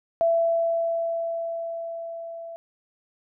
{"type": "tone with level ramp", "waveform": "sine", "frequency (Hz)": 668, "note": "E5", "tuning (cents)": 23, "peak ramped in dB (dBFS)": [-17, -35], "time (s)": [0.21, 2.56], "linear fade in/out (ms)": 0, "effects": []}